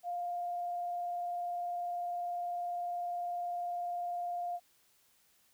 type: tone with vibrato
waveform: sine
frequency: 703 Hz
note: F5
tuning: 11 cents sharp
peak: -34 dBFS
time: 0.03-4.6 s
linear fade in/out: 50 ms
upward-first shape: sine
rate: 20 Hz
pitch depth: 25 cents each way
effects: white hiss -69 dBFS RMS until 5.53 s